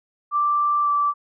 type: tone with pitch glide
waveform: sine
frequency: 1174.7 to 1163.2 Hz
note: D6 to D6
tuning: 0 to -17 cents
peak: -17 dBFS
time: 0.31-1.14 s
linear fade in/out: 50 ms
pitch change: -17 cents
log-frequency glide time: 0.82-0.89 s
effects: none